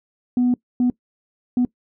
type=tone bursts at uneven times; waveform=sine; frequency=246.9 Hz; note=B3; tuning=in tune; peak=-13 dBFS; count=3; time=0.37-0.54 / 0.8-0.9 / 1.57-1.65 s; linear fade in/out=2 ms; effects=noise-tail reverb RT60 0.1 s tail -22 dB re dry + tanh soft clip ceiling -12 dBFS